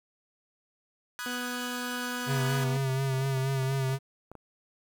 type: chord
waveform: sawtooth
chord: G# minor seventh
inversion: first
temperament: equal with one note detuned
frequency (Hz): 987.8 / 1244.5 / 1480 / 1666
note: B5 / D#6 / F#6 / G#6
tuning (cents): 0 / 0 / 0 / +5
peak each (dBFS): -40 / -38 / -34 / -37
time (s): 1.19-2.64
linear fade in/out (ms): 0
type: tone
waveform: sawtooth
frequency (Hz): 246.9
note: B3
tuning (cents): 0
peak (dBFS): -31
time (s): 1.26-2.77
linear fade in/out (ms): 2
type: tone with vibrato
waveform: square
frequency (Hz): 134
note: C3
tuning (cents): +42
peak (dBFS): -27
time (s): 2.26-3.99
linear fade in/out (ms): 50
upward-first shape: sine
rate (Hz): 4.2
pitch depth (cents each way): 34
type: clicks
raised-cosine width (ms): 1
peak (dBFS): -31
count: 12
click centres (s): 2.898 / 3.141 / 3.185 / 3.215 / 3.256 / 3.374 / 3.629 / 3.722 / 3.893 / 3.931 / 4.316 / 4.353
effects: 10-bit